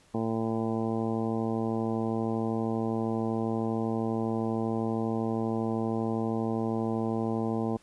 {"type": "harmonic tone", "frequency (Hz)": 112.6, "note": "A2", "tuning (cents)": 40, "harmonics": [1, 2, 3, 4, 5, 6, 7, 8, 9], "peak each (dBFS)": [-35, -30, -34, -35, -41, -41, -39, -46, -44], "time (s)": [0.14, 7.77], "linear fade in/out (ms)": 5, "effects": ["pink hiss -61 dBFS RMS until 7.82 s", "resampled to 24000 Hz"]}